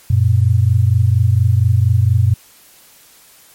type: tone pair together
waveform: sine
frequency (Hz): 93.4 / 117.68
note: F#2 / A#2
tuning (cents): +17 / +17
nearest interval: major third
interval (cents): 400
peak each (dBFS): -12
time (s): 0.1-2.34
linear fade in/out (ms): 5
effects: white hiss -46 dBFS RMS until 3.54 s + MP3 64 kbps